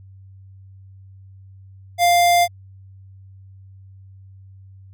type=tone; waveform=square; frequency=698.5 Hz; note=F5; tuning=in tune; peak=-13 dBFS; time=1.98-2.48 s; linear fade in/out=50 ms; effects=added 96 Hz sine -41 dBFS peak until 4.93 s